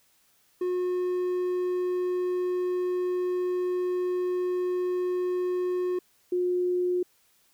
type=tone pair in turn; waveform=triangle / sine; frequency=361.5 / 359 Hz; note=F#4 / F4; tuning=-40 / +48 cents; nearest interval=unison; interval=12 cents; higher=first; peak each=-23 dBFS; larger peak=neither; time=0.61-5.99 / 6.32-7.03 s; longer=first; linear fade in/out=5 ms; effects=white hiss -65 dBFS RMS until 7.53 s